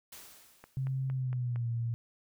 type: noise with exponential decay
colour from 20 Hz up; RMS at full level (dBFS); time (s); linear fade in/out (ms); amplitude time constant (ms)
white; -47; 0.12-1.23; 5; 240
type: click train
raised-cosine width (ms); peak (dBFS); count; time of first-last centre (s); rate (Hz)
0.5; -33; 5; 0.64-1.56; 4.35
type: tone with pitch glide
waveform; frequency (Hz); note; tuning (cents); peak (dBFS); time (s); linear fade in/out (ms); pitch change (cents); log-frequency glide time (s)
sine; 132.7 to 116.86; C3 to A#2; +25 to +5; -30; 0.77-1.94; 0; -220; 1.1-1.68
effects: none